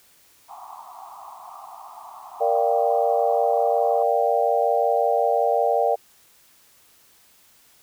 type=band-pass noise; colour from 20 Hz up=pink; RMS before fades=-41 dBFS; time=0.48-4.04 s; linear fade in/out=20 ms; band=700 to 1200 Hz; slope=96 dB/octave
type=chord; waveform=sine; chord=G minor seventh; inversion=first; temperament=equal; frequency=466.2 / 587.3 / 698.5 / 784 Hz; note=Bb4 / D5 / F5 / G5; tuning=0 / 0 / 0 / 0 cents; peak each=-23 dBFS; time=2.4-5.96 s; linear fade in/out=20 ms
effects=white hiss -56 dBFS RMS until 7.82 s